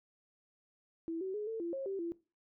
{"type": "tone with pitch steps", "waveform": "sine", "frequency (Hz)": [329.4, 379.2, 420.1, 447.6, 340.2, 540, 389.4, 338.5], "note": ["E4", "F#4", "G#4", "A4", "F4", "C#5", "G4", "E4"], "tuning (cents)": [-1, 43, 20, 30, -45, -45, -12, 46], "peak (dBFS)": -35, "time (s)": [1.08, 2.12], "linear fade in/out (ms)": 0, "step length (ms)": 130, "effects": ["noise-tail reverb RT60 0.3 s tail -19 dB re dry"]}